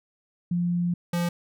sine / square tone pair in turn, 174.61 / 173 Hz, F3 / F3, 0 / -16 cents, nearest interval unison, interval 16 cents, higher first, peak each -22 / -24 dBFS, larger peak first, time 0.51-0.94 / 1.13-1.29 s, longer first, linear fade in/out 5 ms, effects none

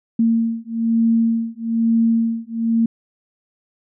sine beating tone pair, 227.8 / 228.9 Hz, A#3 / A#3, -40 / -31 cents, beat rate 1.1 Hz, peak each -18 dBFS, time 0.19-2.86 s, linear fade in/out 5 ms, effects none

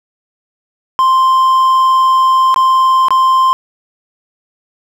triangle tone with dropouts, 1046.5 Hz, C6, in tune, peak -5 dBFS, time 0.99-3.53 s, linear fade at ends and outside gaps 0 ms, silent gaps 2.543-2.561 / 3.084-3.106 s, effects none

